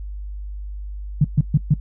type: tone bursts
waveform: sine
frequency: 146.83 Hz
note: D3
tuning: in tune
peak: -10 dBFS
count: 4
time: 1.21-1.74 s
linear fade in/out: 5 ms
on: 35 ms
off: 130 ms
effects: noise-tail reverb RT60 0.1 s tail -21 dB re dry + added 50 Hz sine -28 dBFS peak until 1.8 s

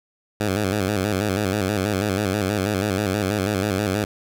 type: tone with vibrato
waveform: 10% pulse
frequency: 99.8 Hz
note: G2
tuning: 32 cents sharp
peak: -12 dBFS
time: 0.4-4.05 s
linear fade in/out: 5 ms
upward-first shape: square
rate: 6.2 Hz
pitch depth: 93 cents each way
effects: none

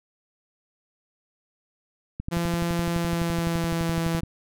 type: click train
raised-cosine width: 5 ms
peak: -18 dBFS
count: 25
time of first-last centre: 2.2-4.234 s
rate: 11.8 Hz
type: tone with pitch glide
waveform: sawtooth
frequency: 170.5 to 165.93 Hz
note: F3 to E3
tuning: -41 to +12 cents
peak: -20 dBFS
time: 2.31-4.21 s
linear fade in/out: 20 ms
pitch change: -47 cents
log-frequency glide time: 2.87-3.98 s
effects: none

